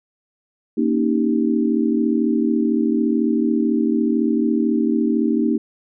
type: chord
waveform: sine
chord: Eb dominant seventh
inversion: second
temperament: equal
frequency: 233.1 / 277.2 / 311.1 / 392 Hz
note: Bb3 / Db4 / Eb4 / G4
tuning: 0 / 0 / 0 / 0 cents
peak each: -19 / -23 / -20 / -25 dBFS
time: 0.77-5.58 s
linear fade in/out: 10 ms
effects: none